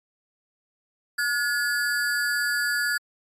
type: ring-modulated tone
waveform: square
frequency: 1568 Hz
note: G6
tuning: in tune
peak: -20 dBFS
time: 1.18-2.98 s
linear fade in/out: 10 ms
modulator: 131 Hz
effects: MP3 64 kbps